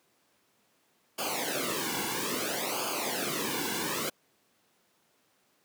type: noise with flanger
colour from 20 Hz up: pink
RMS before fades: -32 dBFS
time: 1.18-4.1 s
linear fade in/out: 10 ms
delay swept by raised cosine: 0.52 to 1.62 ms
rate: 0.6 Hz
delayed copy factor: -0.85
effects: pink hiss -69 dBFS RMS until 5.64 s + high-pass 200 Hz 12 dB/octave